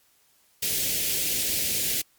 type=band-stop noise; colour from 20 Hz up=white; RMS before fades=-26 dBFS; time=0.62-2.02 s; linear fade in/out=10 ms; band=550 to 2100 Hz; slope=24 dB/octave; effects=white hiss -63 dBFS RMS until 2.18 s + MP3 96 kbps